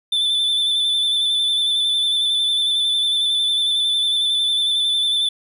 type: tone with vibrato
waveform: triangle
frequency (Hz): 3520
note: A7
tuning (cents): 0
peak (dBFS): -15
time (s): 0.12-5.29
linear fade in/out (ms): 5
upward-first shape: square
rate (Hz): 11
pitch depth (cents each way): 21
effects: none